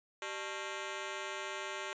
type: ring-modulated tone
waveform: 10% pulse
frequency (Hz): 493.9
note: B4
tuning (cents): 0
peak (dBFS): -27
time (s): 0.22-1.93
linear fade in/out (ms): 0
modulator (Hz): 107
effects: resampled to 16000 Hz